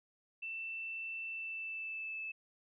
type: tone with pitch glide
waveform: sine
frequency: 2669 to 2620 Hz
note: E7 to E7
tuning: +21 to -11 cents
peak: -39 dBFS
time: 0.42-2.32 s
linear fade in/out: 10 ms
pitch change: -32 cents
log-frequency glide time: 1.29-2.21 s
effects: none